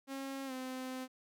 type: tone with pitch glide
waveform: sawtooth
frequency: 271.1 to 258.1 Hz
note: C#4 to C4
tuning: -38 to -23 cents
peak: -36 dBFS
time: 0.07-1.08 s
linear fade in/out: 50 ms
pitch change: -85 cents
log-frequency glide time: 0.46-0.52 s
effects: none